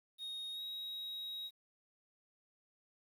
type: tone with pitch glide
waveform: triangle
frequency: 3729 to 3805 Hz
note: A#7 to A#7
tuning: 0 to +35 cents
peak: -40 dBFS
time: 0.18-1.51 s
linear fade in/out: 50 ms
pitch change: +35 cents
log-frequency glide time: 0.52-0.62 s
effects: 11-bit